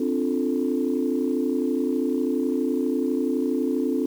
sine chord, D minor seventh, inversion third, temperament equal, 261.6 / 293.7 / 349.2 / 440 Hz, C4 / D4 / F4 / A4, 0 / 0 / 0 / 0 cents, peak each -24 / -26 / -28 / -28 dBFS, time 0-4.06 s, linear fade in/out 5 ms, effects tanh soft clip ceiling -12 dBFS + 8-bit

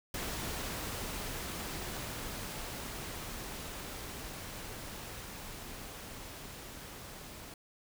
pink noise with level ramp, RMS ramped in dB -38 to -48 dBFS, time 0.14-7.54 s, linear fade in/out 2 ms, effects none

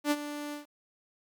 sawtooth tone with ADSR envelope, 293.7 Hz, D4, in tune, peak -19 dBFS, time 0.04-0.66 s, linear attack 70 ms, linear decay 44 ms, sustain -13 dB, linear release 130 ms, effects 10-bit

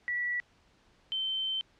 sine tone pair in turn, 1948 / 3095 Hz, B6 / G7, -24 / -23 cents, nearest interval minor sixth, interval 801 cents, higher second, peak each -29 / -29 dBFS, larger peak neither, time 0.08-0.4 / 1.12-1.61 s, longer second, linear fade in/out 0 ms, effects pink hiss -65 dBFS RMS until 1.79 s + low-pass 5000 Hz 12 dB/octave

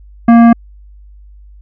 sine tone with hard clipping, 233.1 Hz, A#3, in tune, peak -4 dBFS, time 0.28-0.53 s, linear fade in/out 5 ms, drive 14 dB, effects added 50 Hz sine -35 dBFS peak until 1.61 s + low-pass 2000 Hz 12 dB/octave

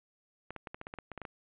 clicks, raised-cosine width 0.5 ms, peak -26 dBFS, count 12, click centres 0.506 / 0.563 / 0.672 / 0.745 / 0.814 / 0.869 / 0.939 / 0.987 / 1.117 / 1.177 / 1.217 / 1.252 s, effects resampled to 8000 Hz + 9-bit

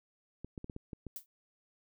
clicks, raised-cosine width 3 ms, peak -29 dBFS, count 7, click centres 0.446 / 0.578 / 0.644 / 0.698 / 0.764 / 0.932 / 1.067 s
violet noise with exponential decay, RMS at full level -38 dBFS, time 1.16-1.26 s, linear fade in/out 1 ms, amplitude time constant 21 ms
effects none

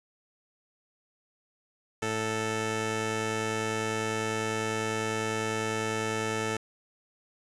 10% pulse tone pair together, 110 / 440 Hz, A2 / A4, 0 / 0 cents, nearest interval 2 octaves, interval 2400 cents, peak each -24 dBFS, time 2.02-6.57 s, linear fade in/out 5 ms, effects resampled to 22050 Hz + 8-bit

